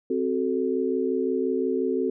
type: chord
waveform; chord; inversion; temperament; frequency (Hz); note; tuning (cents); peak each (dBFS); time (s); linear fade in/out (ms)
sine; F# diminished; second; equal with one note detuned; 261.6 / 374.3 / 440; C4 / F#4 / A4; 0 / +20 / 0; -27 / -26 / -27; 0.1-2.1; 5
effects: none